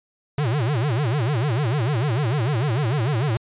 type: tone with vibrato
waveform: square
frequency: 129 Hz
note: C3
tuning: 24 cents flat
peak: -20 dBFS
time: 0.38-3.37 s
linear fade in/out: 2 ms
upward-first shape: sine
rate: 6.7 Hz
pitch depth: 300 cents each way
effects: resampled to 8000 Hz